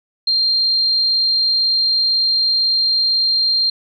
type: tone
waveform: sine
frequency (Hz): 4186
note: C8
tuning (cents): 0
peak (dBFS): -13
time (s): 0.27-3.7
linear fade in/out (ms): 5
effects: none